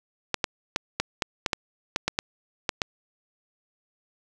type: clicks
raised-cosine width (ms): 0.2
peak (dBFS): -6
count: 12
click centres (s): 0.343 / 0.442 / 0.761 / 1 / 1.222 / 1.462 / 1.532 / 1.961 / 2.08 / 2.189 / 2.692 / 2.818
effects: none